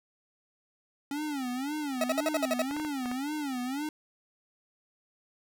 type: tone with vibrato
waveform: square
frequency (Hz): 274.4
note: C#4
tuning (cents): -17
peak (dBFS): -32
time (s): 1.11-3.89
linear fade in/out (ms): 2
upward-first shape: sine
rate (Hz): 1.9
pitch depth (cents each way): 190
type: tone bursts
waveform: 40% pulse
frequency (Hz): 641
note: E5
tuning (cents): -49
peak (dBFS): -24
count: 8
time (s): 2.01-2.62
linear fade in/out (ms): 2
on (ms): 29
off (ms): 54
type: clicks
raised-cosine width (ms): 0.5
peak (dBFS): -24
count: 6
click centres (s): 2.711 / 2.766 / 2.799 / 2.849 / 3.058 / 3.115
effects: none